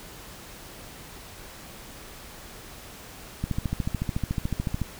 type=click train; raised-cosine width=5 ms; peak=-14 dBFS; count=20; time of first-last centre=3.44-4.817 s; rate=13.8 Hz; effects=pink hiss -44 dBFS RMS until 4.99 s